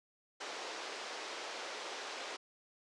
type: band-pass noise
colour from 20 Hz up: pink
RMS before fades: -44 dBFS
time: 0.4-2.37 s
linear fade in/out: 10 ms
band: 390 to 6200 Hz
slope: 24 dB/octave
effects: resampled to 24000 Hz